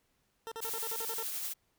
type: tone bursts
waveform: 20% pulse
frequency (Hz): 452.6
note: A4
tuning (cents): +49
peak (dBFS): -34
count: 9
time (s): 0.47-1.228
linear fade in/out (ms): 0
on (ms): 46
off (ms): 43
type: noise with tremolo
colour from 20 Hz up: blue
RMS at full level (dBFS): -36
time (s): 0.61-1.54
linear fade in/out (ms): 20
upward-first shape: triangle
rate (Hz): 11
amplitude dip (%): 35
effects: pink hiss -75 dBFS RMS until 1.78 s